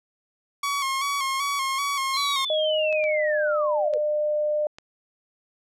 sawtooth tone with vibrato, 1102 Hz, C#6, 11 cents flat, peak -20 dBFS, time 0.63-2.45 s, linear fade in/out 5 ms, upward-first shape square, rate 2.6 Hz, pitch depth 44 cents each way
sine linear sweep, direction down, 4186 to 453.5 Hz, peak -26 dBFS, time 2.13-3.98 s, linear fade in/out 10 ms
sine tone with pitch glide, 620 to 601 Hz, D#5 to D5, -6 to +40 cents, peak -21 dBFS, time 2.5-4.67 s, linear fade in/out 2 ms, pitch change -54 cents, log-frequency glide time 2.82-3.52 s
clicks, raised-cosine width 0.2 ms, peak -24 dBFS, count 4, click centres 2.927 / 3.04 / 3.937 / 4.785 s
effects low-pass 11000 Hz 12 dB/octave

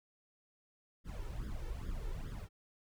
brown noise with flanger, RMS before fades -41 dBFS, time 1.04-2.49 s, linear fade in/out 50 ms, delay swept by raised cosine 0.58 to 2.28 ms, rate 2.4 Hz, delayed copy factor +0.95, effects none

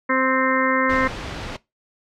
harmonic tone, 261.6 Hz, C4, in tune, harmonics 1 / 2 / 4 / 5 / 6 / 7 / 8, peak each -23 / -24 / -23 / -27 / -28 / -24 / -26 dBFS, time 0.09-1.08 s, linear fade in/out 10 ms
pink noise, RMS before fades -30 dBFS, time 0.89-1.57 s, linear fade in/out 10 ms
effects noise-tail reverb RT60 0.2 s tail -20 dB re dry + low-pass 4000 Hz 12 dB/octave

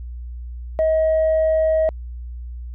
sine tone, 635 Hz, D#5, 35 cents sharp, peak -13 dBFS, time 0.79-1.89 s, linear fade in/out 0 ms, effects tanh soft clip ceiling -12 dBFS + added 60 Hz sine -29 dBFS peak until 2.74 s

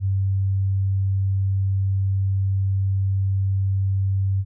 sine tone, 96.9 Hz, G2, 20 cents flat, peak -18 dBFS, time 0-4.45 s, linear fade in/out 50 ms, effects none

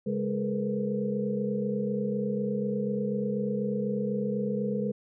sine tone cluster, 136.8 / 205.4 / 426 / 470.1 / 498.2 Hz, C#3 / G#3 / G#4 / A#4 / B4, -23 / -19 / +44 / +15 / +15 cents, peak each -38 / -29 / -35 / -35 / -35 dBFS, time 0.06-4.92 s, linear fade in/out 10 ms, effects none

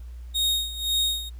40% pulse tone with tremolo, 3729 Hz, A#7, in tune, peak -19 dBFS, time 0.34-1.3 s, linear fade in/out 20 ms, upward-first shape sine, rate 1.9 Hz, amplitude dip 80%, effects added 60 Hz sine -36 dBFS peak until 1.39 s + pink hiss -61 dBFS RMS until 1.39 s

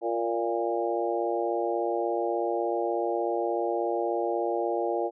harmonic tone with a mistuned harmonic, 116.54 Hz, A#2, in tune, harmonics 3 / 4 / 5 / 6 / 7, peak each -30 / -31 / -32 / -33 / -33 dBFS, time 0.01-5.11 s, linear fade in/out 50 ms, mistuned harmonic 6, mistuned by -23 cents, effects none

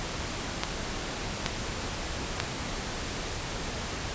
clicks, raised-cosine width 0.2 ms, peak -8 dBFS, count 3, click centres 0.635 / 1.462 / 2.401 s, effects pink hiss -34 dBFS RMS until 4.14 s + resampled to 16000 Hz

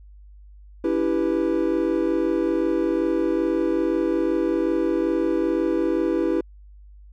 triangle chord, C# half-diminished seventh, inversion none, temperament equal with one note detuned, 284.2 / 329.6 / 392 / 493.9 Hz, C#4 / E4 / G4 / B4, +43 / 0 / 0 / 0 cents, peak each -26 / -20 / -24 / -25 dBFS, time 0.84-6.41 s, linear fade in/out 5 ms, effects added 50 Hz sine -43 dBFS peak until 7.12 s

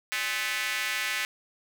square tone with high-pass filter, 116.54 Hz, A#2, in tune, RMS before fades -30 dBFS, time 0.12-1.25 s, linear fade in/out 0 ms, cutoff 2000 Hz, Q 2.3, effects none

